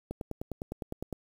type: click train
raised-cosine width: 2 ms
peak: -22 dBFS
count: 11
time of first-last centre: 0.11-1.127 s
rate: 9.83 Hz
effects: 8-bit